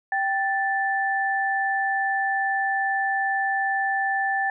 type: tone pair together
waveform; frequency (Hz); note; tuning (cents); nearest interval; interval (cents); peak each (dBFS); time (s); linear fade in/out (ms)
sine; 782.4 / 1760; G5 / A6; -4 / 0; octave + major second; 1404; -24; 0.12-4.5; 2
effects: none